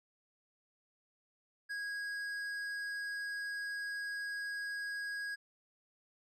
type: tone with tanh clipping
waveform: sine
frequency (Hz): 1648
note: G#6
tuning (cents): -14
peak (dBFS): -39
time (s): 1.69-5.36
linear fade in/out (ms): 20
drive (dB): 10
effects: none